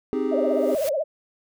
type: chord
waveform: triangle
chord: Ab major seventh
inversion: first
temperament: equal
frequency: 261.6 / 311.1 / 392 / 415.3 Hz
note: C4 / Eb4 / G4 / Ab4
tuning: 0 / 0 / 0 / 0 cents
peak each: -25 / -27 / -26 / -25 dBFS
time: 0.13-0.75 s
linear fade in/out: 0 ms
type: tone with vibrato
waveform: sine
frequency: 587.3 Hz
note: D5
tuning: in tune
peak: -21 dBFS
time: 0.31-1.04 s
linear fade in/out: 20 ms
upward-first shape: triangle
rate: 16 Hz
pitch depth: 210 cents each way
type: noise with exponential growth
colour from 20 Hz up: white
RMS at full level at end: -32 dBFS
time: 0.38-0.89 s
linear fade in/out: 1 ms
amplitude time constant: 110 ms
effects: none